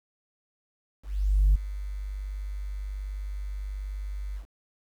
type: tone with ADSR envelope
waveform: sine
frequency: 49.37 Hz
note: G1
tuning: 13 cents sharp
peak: -14 dBFS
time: 1.03-4.46 s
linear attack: 520 ms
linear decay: 9 ms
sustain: -17 dB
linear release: 100 ms
effects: tanh soft clip ceiling -14 dBFS + 9-bit